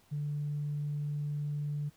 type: tone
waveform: sine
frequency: 146.83 Hz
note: D3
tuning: in tune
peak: -31 dBFS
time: 0.11-1.9 s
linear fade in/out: 20 ms
effects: tanh soft clip ceiling -27 dBFS + pink hiss -65 dBFS RMS until 1.96 s